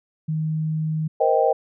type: tone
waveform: sine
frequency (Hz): 156.8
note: D#3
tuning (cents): +14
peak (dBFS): -21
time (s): 0.28-1.08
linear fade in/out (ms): 10
type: chord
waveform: sine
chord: C minor seventh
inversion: third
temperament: just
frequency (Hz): 470.9 / 523.3 / 627.9 / 784.9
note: Bb4 / C5 / Eb5 / G5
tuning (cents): +18 / 0 / +16 / +2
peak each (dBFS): -21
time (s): 1.2-1.53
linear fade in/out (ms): 10
effects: none